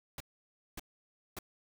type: noise bursts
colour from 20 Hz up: pink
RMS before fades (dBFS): -42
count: 3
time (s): 0.18-1.389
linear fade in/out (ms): 2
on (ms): 23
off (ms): 570
effects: none